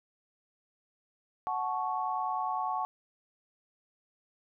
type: chord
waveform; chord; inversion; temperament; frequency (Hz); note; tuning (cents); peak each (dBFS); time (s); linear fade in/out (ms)
sine; F# minor; none; equal with one note detuned; 740 / 869.9 / 1108.7; F#5 / A5 / C#6; 0 / -20 / 0; -34; 1.47-2.85; 0
effects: none